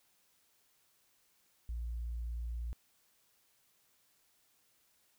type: tone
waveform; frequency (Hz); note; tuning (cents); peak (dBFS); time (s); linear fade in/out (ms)
sine; 58.27; A#1; 0; -35; 1.69-2.73; 0
effects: tanh soft clip ceiling -33 dBFS + white hiss -72 dBFS RMS until 5.18 s